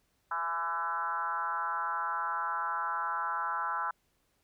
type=tone with frequency modulation; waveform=sine; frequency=1174.7 Hz; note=D6; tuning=in tune; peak=-30 dBFS; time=0.31-3.91 s; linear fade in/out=5 ms; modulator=168 Hz; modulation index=1.9; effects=pink hiss -74 dBFS RMS until 4.43 s